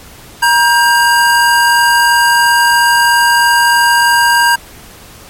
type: tone pair together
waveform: square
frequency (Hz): 948.4 / 1595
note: A#5 / G6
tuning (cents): +30 / +30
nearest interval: major sixth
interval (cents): 900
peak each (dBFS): -10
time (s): 0.42-4.56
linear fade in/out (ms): 10
effects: pink hiss -36 dBFS RMS until 5.29 s + MP3 64 kbps